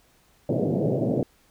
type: band-pass noise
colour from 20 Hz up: pink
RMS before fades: -24 dBFS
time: 0.49-1.23 s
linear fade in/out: 2 ms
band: 120 to 630 Hz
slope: 48 dB/octave
effects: pink hiss -61 dBFS RMS until 1.5 s